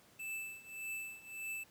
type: tone with tremolo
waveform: square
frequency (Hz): 2637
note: E7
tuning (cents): 0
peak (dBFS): -39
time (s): 0.19-1.64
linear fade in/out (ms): 10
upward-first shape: triangle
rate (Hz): 1.7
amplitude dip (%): 90
effects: pink hiss -64 dBFS RMS until 1.7 s + high-pass 100 Hz 12 dB/octave